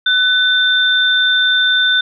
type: tone pair together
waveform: sine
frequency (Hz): 1500 / 3568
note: F#6 / A7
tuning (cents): +23 / +23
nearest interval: octave + minor third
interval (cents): 1500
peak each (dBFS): -13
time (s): 0.06-2.01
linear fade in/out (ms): 5
effects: none